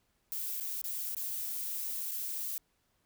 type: noise with dropouts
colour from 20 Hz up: violet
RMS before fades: -37 dBFS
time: 0.32-2.58 s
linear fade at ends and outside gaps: 0 ms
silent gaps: 0.6-0.608 / 0.815-0.841 / 1.148-1.167 / 2.111-2.116 s
effects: pink hiss -75 dBFS RMS until 3.05 s